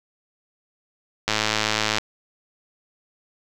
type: click train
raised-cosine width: 0.2 ms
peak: -3 dBFS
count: 77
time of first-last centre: 1.28-1.984 s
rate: 108 Hz
effects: none